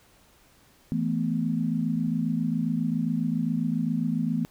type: chord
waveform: sine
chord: E suspended fourth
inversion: none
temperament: just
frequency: 164.81 / 219.8 / 247.2 Hz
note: E3 / A3 / B3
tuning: 0 / -2 / +2 cents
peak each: -28 dBFS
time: 0.92-4.45 s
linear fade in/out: 0 ms
effects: pink hiss -59 dBFS RMS until 4.5 s